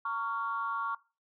sine tone cluster, 920 / 1120 / 1391 Hz, A#5 / C#6 / F6, -23 / +18 / -7 cents, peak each -39 / -32 / -36 dBFS, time 0.05-0.95 s, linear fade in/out 5 ms, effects noise-tail reverb RT60 0.3 s tail -19 dB re dry + tanh soft clip ceiling -22 dBFS

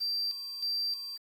triangle tone with tremolo, 4699 Hz, D8, in tune, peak -27 dBFS, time 0-1.18 s, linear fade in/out 20 ms, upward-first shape square, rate 1.6 Hz, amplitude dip 65%, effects tanh soft clip ceiling -24 dBFS + 9-bit

